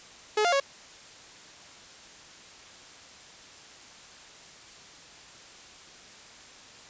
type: tone with pitch steps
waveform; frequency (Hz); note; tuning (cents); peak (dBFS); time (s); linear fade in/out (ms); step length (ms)
sawtooth; 425.1 / 700 / 553; G#4 / F5 / C#5; +40 / +4 / -4; -18; 0.37-0.601; 5; 77
effects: white hiss -49 dBFS RMS until 6.89 s + resampled to 16000 Hz